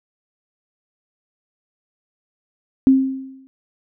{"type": "tone with exponential decay", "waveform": "sine", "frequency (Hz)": 265.6, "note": "C4", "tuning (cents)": 26, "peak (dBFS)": -6, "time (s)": [2.87, 3.47], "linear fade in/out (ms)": 0, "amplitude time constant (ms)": 130, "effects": []}